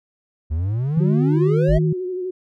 triangle exponential sweep, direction up, 73 to 670 Hz, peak -17 dBFS, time 0.5-1.79 s, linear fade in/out 20 ms
sine tone with pitch glide, 151.3 to 158.27 Hz, D#3 to D#3, -48 to +30 cents, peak -16 dBFS, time 0.97-1.93 s, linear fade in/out 5 ms, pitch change +78 cents, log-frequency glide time 1.4-1.81 s
sine tone with vibrato, 366.4 Hz, F#4, 17 cents flat, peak -23 dBFS, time 1-2.31 s, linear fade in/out 10 ms, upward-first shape sine, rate 12 Hz, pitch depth 37 cents each way
sine tone, 51.91 Hz, G#1, in tune, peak -16 dBFS, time 1.68-1.79 s, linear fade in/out 20 ms
effects none

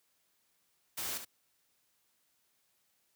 white noise with echo, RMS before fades -38 dBFS, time 0.97-1.18 s, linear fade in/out 10 ms, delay 71 ms, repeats 1, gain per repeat -8 dB, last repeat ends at 1.251 s, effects white hiss -75 dBFS RMS until 3.15 s + high-pass 60 Hz 12 dB/octave

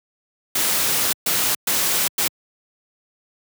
white noise bursts at uneven times, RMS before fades -20 dBFS, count 4, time 0.55-1.13 / 1.26-1.55 / 1.67-2.08 / 2.18-2.28 s, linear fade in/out 5 ms, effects high-pass 100 Hz 12 dB/octave

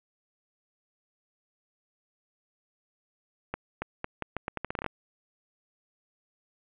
accelerating click train, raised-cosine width 0.5 ms, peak -16 dBFS, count 14, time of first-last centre 3.54-4.863 s, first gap 280 ms, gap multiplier 0.8, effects resampled to 8000 Hz + 7-bit

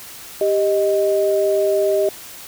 sine tone pair together, 394.3 / 622.3 Hz, G4 / D#5, +10 / 0 cents, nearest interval minor sixth, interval 790 cents, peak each -17 dBFS, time 0.41-2.09 s, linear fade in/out 2 ms, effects white hiss -37 dBFS RMS until 2.47 s

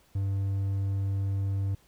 triangle tone, 98 Hz, G2, in tune, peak -24 dBFS, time 0.15-1.75 s, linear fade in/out 5 ms, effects pink hiss -63 dBFS RMS until 1.87 s

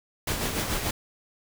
pink noise with tremolo, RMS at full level -27 dBFS, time 0.27-0.91 s, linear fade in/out 5 ms, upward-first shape sine, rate 6.9 Hz, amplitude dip 45%, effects none

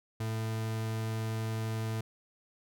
40% pulse tone, 111 Hz, A2, 16 cents sharp, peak -31 dBFS, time 0.2-2.01 s, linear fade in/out 5 ms, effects none

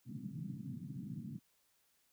pink band-pass noise, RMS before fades -45 dBFS, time 0.05-1.4 s, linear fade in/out 50 ms, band 120 to 260 Hz, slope 48 dB/octave, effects white hiss -75 dBFS RMS until 2.12 s

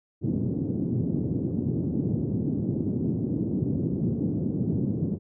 pink band-pass noise, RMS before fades -27 dBFS, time 0.21-5.19 s, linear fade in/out 50 ms, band 110 to 330 Hz, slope 24 dB/octave, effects none

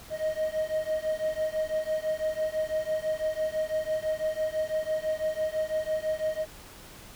triangle beating tone pair, 622.3 / 628.3 Hz, D#5 / D#5, 0 / +17 cents, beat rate 6 Hz, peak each -28 dBFS, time 0.1-6.46 s, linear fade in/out 50 ms, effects pink hiss -48 dBFS RMS until 7.15 s

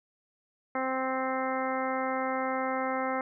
harmonic tone, 261.6 Hz, C4, in tune, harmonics 1 / 2 / 3 / 4 / 5 / 6 / 7 / 8, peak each -35 / -33 / -34 / -37 / -36 / -43 / -42 / -40 dBFS, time 0.75-3.21 s, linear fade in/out 2 ms, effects none

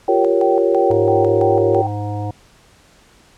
sine tone with tremolo, 773 Hz, G5, 24 cents flat, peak -18 dBFS, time 0.08-1.87 s, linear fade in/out 2 ms, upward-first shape square, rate 3 Hz, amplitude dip 80%
sine chord, G half-diminished seventh, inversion third, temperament equal, 349.2 / 392 / 466.2 / 554.4 Hz, F4 / G4 / Bb4 / Db5, 0 / 0 / 0 / 0 cents, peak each -18 dBFS, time 0.08-1.82 s, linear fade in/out 10 ms
harmonic tone, 103.83 Hz, G#2, in tune, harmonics 1 / 3 / 5 / 7 / 9, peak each -22 / -29 / -32 / -29 / -35 dBFS, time 0.9-2.31 s, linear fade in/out 5 ms
effects pink hiss -50 dBFS RMS until 3.37 s + low-pass 9000 Hz 12 dB/octave

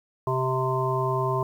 harmonic tone, 130 Hz, C3, 11 cents flat, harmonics 1 / 3 / 5 / 7 / 8, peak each -27 / -28 / -31 / -32 / -28 dBFS, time 0.27-1.43 s, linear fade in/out 2 ms, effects 9-bit

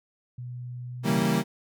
sine tone with pitch glide, 123.3 to 124.09 Hz, B2 to B2, -2 to +9 cents, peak -34 dBFS, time 0.38-1.23 s, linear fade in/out 5 ms, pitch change +11 cents, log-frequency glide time 0.86-0.99 s
35% pulse chord, C# diminished seventh, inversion none, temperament equal, 138.59 / 164.81 / 196 / 233.1 Hz, C#3 / E3 / G3 / Bb3, 0 / 0 / 0 / 0 cents, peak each -28 / -26 / -25 / -25 dBFS, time 1.03-1.44 s, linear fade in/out 50 ms
effects none

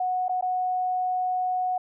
sine tone with dropouts, 735 Hz, F#5, 12 cents flat, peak -23 dBFS, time 0-1.78 s, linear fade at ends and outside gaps 5 ms, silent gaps 0.283-0.293 / 0.411-0.424 s, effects none

